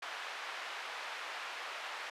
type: band-pass noise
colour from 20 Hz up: pink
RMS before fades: -43 dBFS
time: 0.02-2.1 s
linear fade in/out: 5 ms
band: 920 to 3000 Hz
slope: 12 dB/octave
effects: high-pass 400 Hz 12 dB/octave + resampled to 32000 Hz